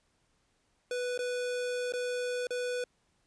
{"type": "tone with dropouts", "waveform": "square", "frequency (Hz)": 493.9, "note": "B4", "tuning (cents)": 0, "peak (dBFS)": -32, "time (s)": [0.91, 2.84], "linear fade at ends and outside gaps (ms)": 2, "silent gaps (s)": [[1.177, 1.19], [1.923, 1.936], [2.47, 2.506]], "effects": ["pink hiss -73 dBFS RMS until 3.26 s", "resampled to 22050 Hz"]}